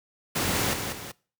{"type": "noise with echo", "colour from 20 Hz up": "pink", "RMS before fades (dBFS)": -26, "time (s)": [0.35, 0.74], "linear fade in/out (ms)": 10, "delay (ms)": 190, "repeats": 2, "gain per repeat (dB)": -6, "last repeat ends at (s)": 1.12, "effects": ["noise-tail reverb RT60 0.4 s tail -23 dB re dry", "high-pass 80 Hz 12 dB/octave"]}